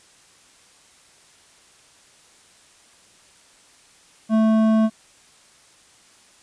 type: tone with hard clipping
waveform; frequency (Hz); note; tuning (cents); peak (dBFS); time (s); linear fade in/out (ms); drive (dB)
sine; 220; A3; 0; -16; 4.29-4.9; 50; 10
effects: white hiss -53 dBFS RMS until 6.42 s + resampled to 22050 Hz